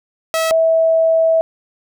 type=tone pair in turn; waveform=sawtooth / sine; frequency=648 / 651.1 Hz; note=E5 / E5; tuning=-30 / -22 cents; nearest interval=unison; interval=8 cents; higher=second; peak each=-11 / -10 dBFS; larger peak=second; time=0.34-0.51 / 0.51-1.41 s; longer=second; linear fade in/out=0 ms; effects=none